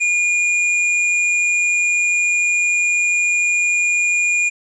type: tone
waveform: square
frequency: 2429 Hz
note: D#7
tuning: 42 cents flat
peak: -15 dBFS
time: 0-4.5 s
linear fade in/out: 20 ms
effects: resampled to 22050 Hz + 9-bit